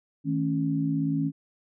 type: tone cluster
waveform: sine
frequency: 157.9 / 219.2 / 275.7 Hz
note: D#3 / A3 / C#4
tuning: +26 / -6 / -9 cents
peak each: -27 / -35 / -26 dBFS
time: 0.24-1.32 s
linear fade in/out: 50 ms
effects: none